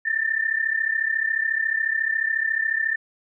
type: tone pair together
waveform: sine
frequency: 1773 / 1807.1 Hz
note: A6 / A6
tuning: +13 / +46 cents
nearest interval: unison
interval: 33 cents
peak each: -23 / -24 dBFS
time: 0.05-2.96 s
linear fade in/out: 10 ms
effects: none